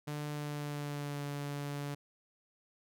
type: tone with pitch glide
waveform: sawtooth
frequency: 148.2 to 143.65 Hz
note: D3 to D3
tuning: +16 to -38 cents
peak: -33 dBFS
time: 0.07-1.95 s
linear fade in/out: 10 ms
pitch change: -54 cents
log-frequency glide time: 0.3-1.24 s
effects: none